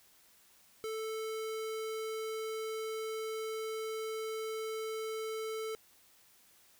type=tone; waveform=square; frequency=440 Hz; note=A4; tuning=in tune; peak=-37 dBFS; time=0.84-5.75 s; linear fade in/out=0 ms; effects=white hiss -64 dBFS RMS until 6.79 s